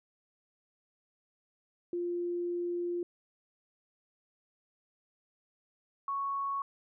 sine tone pair in turn, 349.2 / 1108.6 Hz, F4 / C#6, 0 / 0 cents, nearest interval octave + minor sixth, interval 2000 cents, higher second, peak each -31 / -31 dBFS, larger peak neither, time 1.93-3.03 / 6.08-6.62 s, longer first, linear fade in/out 2 ms, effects none

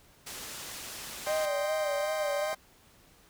white low-pass noise, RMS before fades -42 dBFS, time 0.26-1.46 s, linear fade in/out 10 ms, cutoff 9800 Hz, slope 12 dB/octave
25% pulse chord, C minor, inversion first, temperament equal, 622.3 / 784 / 1046.5 Hz, Eb5 / G5 / C6, 0 / 0 / 0 cents, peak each -35 / -33 / -35 dBFS, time 1.26-2.55 s, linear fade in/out 10 ms
sine tone with vibrato, 599 Hz, D5, 34 cents sharp, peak -29 dBFS, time 1.27-2.53 s, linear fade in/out 0 ms, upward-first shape sine, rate 2.6 Hz, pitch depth 76 cents each way
effects pink hiss -60 dBFS RMS until 3.29 s

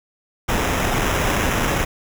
pink noise with sample-and-hold, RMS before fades -20 dBFS, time 0.48-1.85 s, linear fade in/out 10 ms, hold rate 4410 Hz, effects none

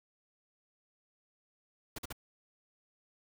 pink noise bursts, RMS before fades -41 dBFS, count 3, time 1.96-2.127 s, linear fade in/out 5 ms, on 25 ms, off 46 ms, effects none

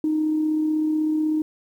sine tone with amplitude modulation, 309.6 Hz, D#4, 9 cents flat, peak -17 dBFS, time 0.04-1.42 s, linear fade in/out 2 ms, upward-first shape sine, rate 36.1 Hz, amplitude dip 30%, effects tanh soft clip ceiling -13 dBFS + 9-bit

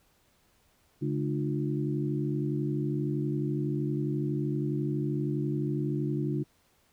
harmonic tone with a mistuned harmonic, 70.9 Hz, C#2, 40 cents sharp, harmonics 2 / 3 / 4 / 5, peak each -30 / -36 / -33 / -35 dBFS, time 1.01-6.44 s, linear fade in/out 20 ms, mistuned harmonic 4, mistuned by +110 cents, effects pink hiss -67 dBFS RMS until 6.92 s

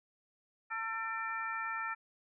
harmonic tone with a mistuned harmonic, 448.6 Hz, A4, 34 cents sharp, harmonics 2 / 3 / 4 / 5, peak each -43 / -38 / -40 / -44 dBFS, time 0.7-1.95 s, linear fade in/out 20 ms, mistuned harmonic 5, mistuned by +83 cents, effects none

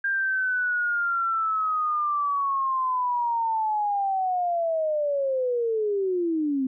sine linear sweep, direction down, 1602 to 256.3 Hz, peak -22 dBFS, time 0.04-6.67 s, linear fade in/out 5 ms, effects none

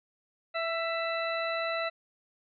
harmonic tone with a mistuned harmonic, 661 Hz, E5, 5 cents sharp, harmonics 1 / 2 / 3 / 4 / 6, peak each -32 / -35 / -37 / -38 / -40 dBFS, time 0.54-1.9 s, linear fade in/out 20 ms, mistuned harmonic 2, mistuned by +20 cents, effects none

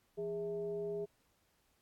sine tone with frequency modulation, 411 Hz, G#4, 18 cents flat, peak -36 dBFS, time 0.17-1.06 s, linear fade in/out 20 ms, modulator 241 Hz, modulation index 0.55, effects pink hiss -75 dBFS RMS until 1.81 s + AAC 64 kbps

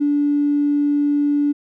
triangle tone with tanh clipping, 290 Hz, D4, 22 cents flat, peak -14 dBFS, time 0-1.53 s, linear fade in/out 20 ms, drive 2 dB, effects none

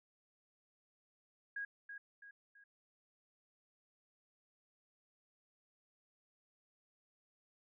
sine tone with echo, 1642 Hz, G#6, 20 cents flat, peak -39 dBFS, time 1.56-1.65 s, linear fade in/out 5 ms, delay 330 ms, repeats 3, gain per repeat -7 dB, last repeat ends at 2.64 s, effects none

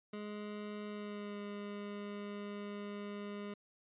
25% pulse tone with pitch glide, 208.7 to 204.6 Hz, G#3 to G#3, +9 to -26 cents, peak -38 dBFS, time 0.13-3.54 s, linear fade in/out 5 ms, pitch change -35 cents, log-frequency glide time 0.88-1.4 s, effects resampled to 8000 Hz

